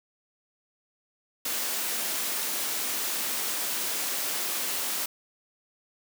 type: high-pass noise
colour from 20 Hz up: white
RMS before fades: -30 dBFS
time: 1.45-5.06 s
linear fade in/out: 5 ms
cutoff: 200 Hz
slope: 24 dB/octave
effects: none